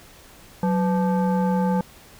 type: tone with frequency modulation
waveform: sine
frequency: 185 Hz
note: F#3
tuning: in tune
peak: -18 dBFS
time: 0.63-1.81 s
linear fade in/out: 2 ms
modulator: 687 Hz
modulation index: 0.79
effects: pink hiss -48 dBFS RMS until 2.19 s